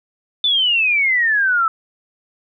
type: exponential sweep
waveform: sine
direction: down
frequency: 3555 to 1300 Hz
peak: -13 dBFS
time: 0.44-1.68 s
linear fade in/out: 2 ms
effects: none